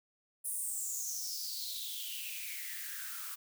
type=noise with high-pass filter sweep; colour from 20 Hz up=blue; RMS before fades=-40 dBFS; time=0.44-3.36 s; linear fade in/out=20 ms; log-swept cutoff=10000 to 1200 Hz; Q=7.1; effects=none